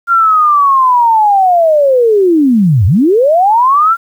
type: linear two-way sweep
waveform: sine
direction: down then up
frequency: 1396.9 to 83.7 to 1396.9 Hz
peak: -5 dBFS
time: 0.07-3.97 s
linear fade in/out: 50 ms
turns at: 2.86 s
effects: 7-bit